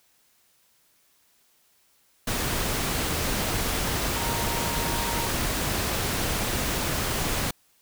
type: tone in noise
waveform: sine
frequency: 932.3 Hz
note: A#5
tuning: in tune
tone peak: -33 dBFS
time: 4.16-5.27 s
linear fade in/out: 5 ms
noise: pink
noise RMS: -27 dBFS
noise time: 2.27-7.51 s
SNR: -9 dB
effects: white hiss -64 dBFS RMS until 7.81 s